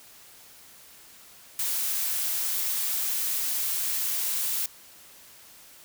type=noise; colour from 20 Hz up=blue; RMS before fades=-28 dBFS; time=1.59-4.66 s; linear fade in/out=2 ms; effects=white hiss -51 dBFS RMS until 5.84 s